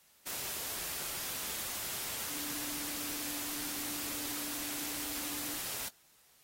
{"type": "tone in noise", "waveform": "sine", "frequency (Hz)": 293.7, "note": "D4", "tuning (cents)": 0, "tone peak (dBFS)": -47, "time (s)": [2.29, 5.58], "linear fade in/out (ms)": 10, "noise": "white", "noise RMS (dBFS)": -39, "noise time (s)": [0.26, 5.89], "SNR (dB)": -11, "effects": ["white hiss -65 dBFS RMS until 6.43 s", "AAC 48 kbps"]}